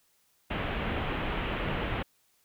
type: low-pass noise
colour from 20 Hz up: pink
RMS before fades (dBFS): -32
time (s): 0.5-2.03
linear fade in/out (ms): 10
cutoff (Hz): 3200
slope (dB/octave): 48
effects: white hiss -69 dBFS RMS until 2.44 s